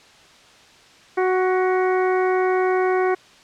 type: harmonic tone with a mistuned harmonic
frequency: 370.5 Hz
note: F#4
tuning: 2 cents sharp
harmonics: 1 / 2 / 3 / 4 / 5 / 6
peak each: -18 / -24 / -28 / -30 / -32 / -34 dBFS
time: 1.17-3.15 s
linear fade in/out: 10 ms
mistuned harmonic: 5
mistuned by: +32 cents
effects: white hiss -49 dBFS RMS until 3.43 s + low-pass 5000 Hz 12 dB/octave